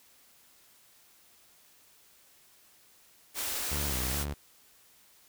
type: band-stop noise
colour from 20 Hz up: white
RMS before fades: -34 dBFS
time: 3.34-4.26 s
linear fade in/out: 50 ms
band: 110 to 250 Hz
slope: 48 dB/octave
type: tone with vibrato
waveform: sawtooth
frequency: 67.6 Hz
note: C#2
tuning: 43 cents flat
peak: -29 dBFS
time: 3.71-4.34 s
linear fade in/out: 10 ms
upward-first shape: square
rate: 2.4 Hz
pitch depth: 120 cents each way
effects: white hiss -61 dBFS RMS until 5.28 s